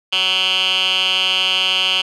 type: tone with band-pass filter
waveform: 10% pulse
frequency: 187.2 Hz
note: F#3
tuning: 20 cents sharp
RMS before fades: -17 dBFS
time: 0.12-2.02 s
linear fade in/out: 10 ms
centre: 3100 Hz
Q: 6.4
effects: none